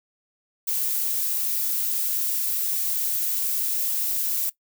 violet noise, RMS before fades -25 dBFS, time 0.67-4.5 s, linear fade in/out 10 ms, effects noise-tail reverb RT60 0.1 s tail -18 dB re dry

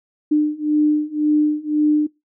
sine beating tone pair, 300 / 301.9 Hz, D4 / D4, +37 / +48 cents, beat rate 1.9 Hz, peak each -18 / -17 dBFS, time 0.31-2.07 s, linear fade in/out 10 ms, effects noise-tail reverb RT60 0.2 s tail -22 dB re dry

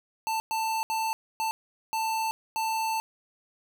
square tone bursts at uneven times, 888 Hz, A5, 16 cents sharp, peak -27 dBFS, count 6, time 0.27-0.4 / 0.51-0.83 / 0.9-1.13 / 1.4-1.51 / 1.93-2.31 / 2.56-3 s, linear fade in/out 0 ms, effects none

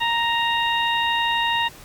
harmonic tone, 932.3 Hz, A#5, in tune, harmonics 1 / 2 / 3 / 4, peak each -22 / -25 / -25 / -28 dBFS, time 0-1.69 s, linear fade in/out 20 ms, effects pink hiss -44 dBFS RMS until 1.84 s + Opus 48 kbps

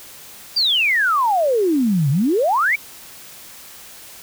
sine exponential two-way sweep, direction down then up, 4837 to 131 to 2380 Hz, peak -14 dBFS, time 0.56-2.76 s, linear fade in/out 10 ms, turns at 2.1 s, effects white hiss -40 dBFS RMS until 4.22 s

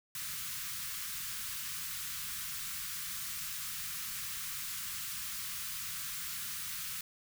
white band-stop noise, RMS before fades -40 dBFS, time 0.15-7.01 s, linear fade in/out 2 ms, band 200 to 1100 Hz, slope 48 dB/octave, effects none

